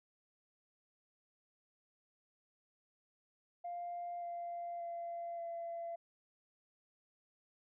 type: tone with pitch steps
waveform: sine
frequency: 698.5 / 691.7 / 684.9 / 678.2 Hz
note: F5 / F5 / F5 / E5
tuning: 0 / -17 / -34 / +49 cents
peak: -39 dBFS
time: 3.64-5.96 s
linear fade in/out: 10 ms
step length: 580 ms
effects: tanh soft clip ceiling -36 dBFS